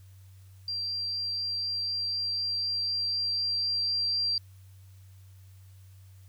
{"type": "tone with level ramp", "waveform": "sine", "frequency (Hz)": 4726, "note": "D8", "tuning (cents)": 10, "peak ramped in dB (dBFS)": [-30, -25], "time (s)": [0.68, 4.38], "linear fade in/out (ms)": 2, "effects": ["added 95 Hz sine -49 dBFS peak until 6.28 s", "white hiss -65 dBFS RMS until 6.28 s"]}